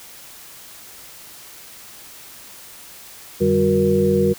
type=tone cluster; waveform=sine; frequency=91.1 / 149.1 / 193.8 / 366.1 / 472.8 Hz; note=F#2 / D3 / G3 / F#4 / A#4; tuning=-26 / +27 / -20 / -18 / +24 cents; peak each=-26 / -26 / -19 / -19 / -18 dBFS; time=3.4-4.34 s; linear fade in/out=20 ms; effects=white hiss -41 dBFS RMS until 4.38 s